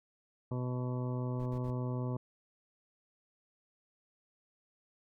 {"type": "harmonic tone", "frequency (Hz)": 125.2, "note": "B2", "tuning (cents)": 24, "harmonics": [1, 2, 3, 4, 5, 7, 8, 9], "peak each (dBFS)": [-34, -40, -44, -46, -48, -51, -52, -53], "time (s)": [0.51, 2.17], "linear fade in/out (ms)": 5}
{"type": "noise bursts", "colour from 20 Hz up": "brown", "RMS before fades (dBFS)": -47, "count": 3, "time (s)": [1.39, 1.708], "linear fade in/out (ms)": 10, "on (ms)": 72, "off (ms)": 51}
{"effects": []}